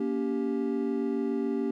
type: chord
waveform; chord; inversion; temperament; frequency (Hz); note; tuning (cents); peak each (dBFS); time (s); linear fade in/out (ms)
triangle; G diminished; first; just; 235.2 / 282.2 / 392; Bb3 / Db4 / G4; +16 / +31 / 0; -29; 0-1.71; 5
effects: none